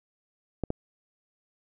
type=clicks; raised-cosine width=2 ms; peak=-15 dBFS; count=2; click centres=0.637 / 0.704 s; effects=none